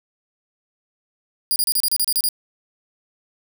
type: tone bursts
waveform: 5% pulse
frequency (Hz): 4843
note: D#8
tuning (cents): -48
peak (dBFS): -10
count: 10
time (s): 1.51-2.288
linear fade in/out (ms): 0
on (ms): 49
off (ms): 32
effects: none